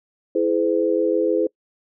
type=tone cluster; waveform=sine; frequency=330.1 / 422.1 / 509 Hz; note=E4 / G#4 / C5; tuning=+2 / +28 / -48 cents; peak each=-21 dBFS; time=0.35-1.47 s; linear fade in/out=5 ms; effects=noise-tail reverb RT60 0.1 s tail -25 dB re dry